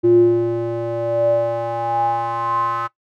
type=tone with band-pass filter sweep; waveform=square; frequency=116.54 Hz; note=A#2; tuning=in tune; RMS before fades=-18 dBFS; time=0.03-2.88 s; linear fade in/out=20 ms; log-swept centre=330 to 1200 Hz; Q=9.9; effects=noise-tail reverb RT60 0.1 s tail -18 dB re dry